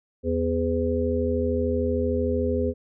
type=harmonic tone with a mistuned harmonic; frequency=82.7 Hz; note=E2; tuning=6 cents sharp; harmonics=1 / 3 / 5 / 6; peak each=-27 / -27 / -27 / -27 dBFS; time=0.23-2.74 s; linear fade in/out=50 ms; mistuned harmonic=6; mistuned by=+36 cents; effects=none